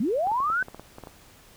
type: linear sweep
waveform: sine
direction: up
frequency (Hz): 185 to 1557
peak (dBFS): -22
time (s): 0-0.63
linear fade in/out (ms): 5
type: clicks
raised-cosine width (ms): 1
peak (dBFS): -26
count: 11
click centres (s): 0.271 / 0.317 / 0.403 / 0.501 / 0.626 / 0.684 / 0.746 / 0.796 / 0.984 / 1.037 / 1.072
effects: pink hiss -53 dBFS RMS until 1.56 s